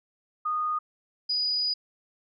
sine tone pair in turn, 1233 / 4932 Hz, D#6 / D#8, -16 / -16 cents, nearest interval 2 octaves, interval 2400 cents, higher second, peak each -25 / -24 dBFS, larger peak second, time 0.45-0.79 / 1.29-1.74 s, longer second, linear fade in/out 10 ms, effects none

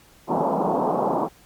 white band-pass noise, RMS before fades -22 dBFS, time 0.27-1.29 s, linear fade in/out 50 ms, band 150 to 1000 Hz, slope 48 dB/octave, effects pink hiss -53 dBFS RMS until 1.45 s + MP3 96 kbps

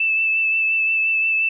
sine tone with vibrato, 2637 Hz, E7, in tune, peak -16 dBFS, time 0-1.49 s, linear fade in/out 5 ms, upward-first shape triangle, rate 5.7 Hz, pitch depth 21 cents each way, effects none

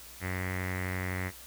sawtooth tone with low-pass filter, 92.1 Hz, F#2, 7 cents flat, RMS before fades -34 dBFS, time 0.2-1.32 s, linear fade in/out 50 ms, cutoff 2000 Hz, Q 7.6, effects added 60 Hz sine -56 dBFS peak until 1.46 s + white hiss -49 dBFS RMS until 1.46 s

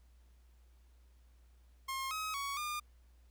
sawtooth tone with pitch steps, 1069 / 1271 / 1119 / 1208 Hz, C6 / D#6 / C#6 / D6, +37 / +36 / +16 / +48 cents, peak -33 dBFS, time 1.88-2.8 s, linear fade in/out 10 ms, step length 230 ms, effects added 60 Hz sine -60 dBFS peak until 3.3 s + pink hiss -75 dBFS RMS until 3.3 s

